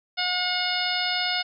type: harmonic tone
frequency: 723 Hz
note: F#5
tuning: 40 cents flat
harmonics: 1 / 2 / 3 / 4 / 5 / 6 / 7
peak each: -31 / -31 / -31 / -31 / -31 / -31 / -31 dBFS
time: 0.17-1.43 s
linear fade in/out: 20 ms
effects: none